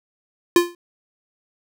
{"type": "tone with exponential decay", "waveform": "square", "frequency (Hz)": 347.8, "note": "F4", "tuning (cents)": -7, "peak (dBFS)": -8, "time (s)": [0.56, 0.75], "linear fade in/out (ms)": 2, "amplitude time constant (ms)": 41, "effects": []}